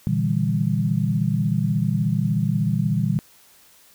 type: chord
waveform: sine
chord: E half-diminished seventh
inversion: second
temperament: just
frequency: 118.67 / 148.33 / 164.81 / 197.78 Hz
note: Bb2 / D3 / E3 / G3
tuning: +31 / +18 / 0 / +16 cents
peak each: -24 dBFS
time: 0.07-3.19 s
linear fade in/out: 0 ms
effects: white hiss -53 dBFS RMS until 3.94 s